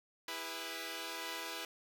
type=chord; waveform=5% pulse; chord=E major; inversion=none; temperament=equal with one note detuned; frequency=329.6 / 406.8 / 493.9 Hz; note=E4 / G#4 / B4; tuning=0 / -36 / 0 cents; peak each=-33 / -35 / -33 dBFS; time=0.28-1.65 s; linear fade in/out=2 ms; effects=none